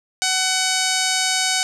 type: tone with low-pass filter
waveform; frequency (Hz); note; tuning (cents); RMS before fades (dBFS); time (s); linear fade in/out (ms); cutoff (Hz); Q
5% pulse; 750; F#5; +23; -20; 0.22-1.63; 0; 7900; 0.98
effects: none